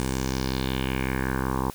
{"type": "tone with low-pass filter sweep", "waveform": "10% pulse", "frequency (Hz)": 65.41, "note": "C2", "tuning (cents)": 0, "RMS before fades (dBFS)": -27, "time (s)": [0, 1.7], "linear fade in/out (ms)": 0, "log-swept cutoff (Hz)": [9300, 950], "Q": 3, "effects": ["white hiss -46 dBFS RMS until 1.74 s"]}